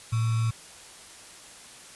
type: tone with sample-and-hold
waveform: sine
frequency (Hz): 113.3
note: A#2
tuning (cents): -49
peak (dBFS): -22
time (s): 0.12-0.51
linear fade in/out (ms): 10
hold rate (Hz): 1225
effects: white hiss -47 dBFS RMS until 1.95 s + resampled to 24000 Hz